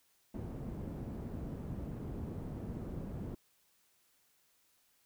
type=low-pass noise; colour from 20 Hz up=white; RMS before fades=-42 dBFS; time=0.34-3.35 s; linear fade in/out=5 ms; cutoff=230 Hz; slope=12 dB/octave; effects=white hiss -72 dBFS RMS until 5.05 s